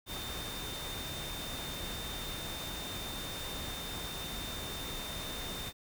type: tone in noise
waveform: sine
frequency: 3624 Hz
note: A#7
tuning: 50 cents flat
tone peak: -43 dBFS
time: 0.06-5.73 s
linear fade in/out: 50 ms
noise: pink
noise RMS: -41 dBFS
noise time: 0.06-5.73 s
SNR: -5 dB
effects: none